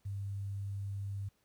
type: tone with quantisation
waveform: sine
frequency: 99.4 Hz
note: G2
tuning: 25 cents sharp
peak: -36 dBFS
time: 0.05-1.29 s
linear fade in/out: 10 ms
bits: 11
effects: pink hiss -75 dBFS RMS until 1.44 s

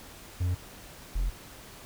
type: tone pair in turn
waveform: triangle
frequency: 89.8 / 43.17 Hz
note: F2 / F1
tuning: +49 / -19 cents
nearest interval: octave + minor second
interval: 1268 cents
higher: first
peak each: -23 dBFS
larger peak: neither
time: 0.4-0.55 / 1.15-1.3 s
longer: neither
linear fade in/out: 10 ms
effects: pink hiss -48 dBFS RMS until 1.85 s

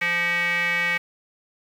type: tone with band-pass filter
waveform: square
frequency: 173 Hz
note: F3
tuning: 16 cents flat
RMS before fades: -23 dBFS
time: 0.01-0.98 s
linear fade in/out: 10 ms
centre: 2100 Hz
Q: 8.5
effects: 8-bit

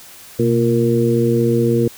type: harmonic tone with a mistuned harmonic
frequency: 116.54 Hz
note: A#2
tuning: in tune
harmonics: 1 / 2 / 3 / 4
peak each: -18 / -18 / -18 / -18 dBFS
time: 0.39-1.88 s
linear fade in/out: 5 ms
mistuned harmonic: 1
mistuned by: +110 cents
effects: white hiss -40 dBFS RMS until 1.97 s

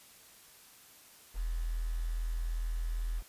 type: tone with quantisation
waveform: sine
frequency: 41.2 Hz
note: E1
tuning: in tune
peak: -31 dBFS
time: 1.34-3.23 s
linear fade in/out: 50 ms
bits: 9
effects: white hiss -57 dBFS RMS until 3.28 s + resampled to 32000 Hz

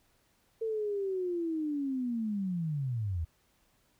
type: linear sweep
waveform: sine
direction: down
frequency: 452.9 to 76.2 Hz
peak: -30 dBFS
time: 0.61-3.25 s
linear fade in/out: 10 ms
effects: pink hiss -70 dBFS RMS until 3.99 s

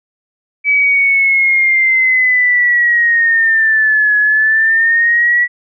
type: linear two-way sweep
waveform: sine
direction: down then up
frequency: 2294 to 1689 to 1947 Hz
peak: -8 dBFS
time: 0.64-5.48 s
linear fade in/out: 50 ms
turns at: 4.17 s
effects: none

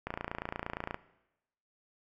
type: click train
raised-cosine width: 0.5 ms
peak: -20 dBFS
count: 26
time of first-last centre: 0.07-0.944 s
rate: 28.6 Hz
effects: noise-tail reverb RT60 0.9 s tail -17 dB re dry

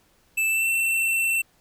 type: tone with pitch glide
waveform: square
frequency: 2637 to 2691 Hz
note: E7 to E7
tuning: 0 to +35 cents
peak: -21 dBFS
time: 0.37-1.42 s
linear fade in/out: 10 ms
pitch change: +35 cents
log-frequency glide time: 0.47-0.68 s
effects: pink hiss -62 dBFS RMS until 1.6 s

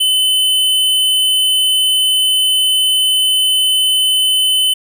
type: tone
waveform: square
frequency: 3033 Hz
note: F#7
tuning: 42 cents sharp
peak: -11 dBFS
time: 0-4.74 s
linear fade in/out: 10 ms
effects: none

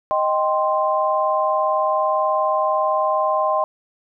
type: chord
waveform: sine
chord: C minor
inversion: first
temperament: equal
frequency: 622.3 / 784 / 1046.5 Hz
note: Eb5 / G5 / C6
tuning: 0 / 0 / 0 cents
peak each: -20 / -23 / -20 dBFS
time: 0.11-3.64 s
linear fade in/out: 0 ms
effects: none

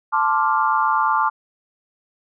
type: chord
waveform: sine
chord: D minor seventh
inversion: second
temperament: equal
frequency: 880 / 1046.5 / 1174.7 / 1396.9 Hz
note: A5 / C6 / D6 / F6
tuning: 0 / 0 / 0 / 0 cents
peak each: -20 / -22 / -20 / -24 dBFS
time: 0.12-1.3 s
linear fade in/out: 20 ms
effects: none

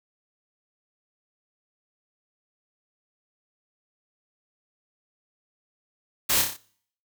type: noise with echo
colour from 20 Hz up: white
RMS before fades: -23 dBFS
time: 6.29-6.42 s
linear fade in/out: 10 ms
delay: 30 ms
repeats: 5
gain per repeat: -4 dB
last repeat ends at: 6.57 s
effects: noise-tail reverb RT60 0.6 s tail -23 dB re dry

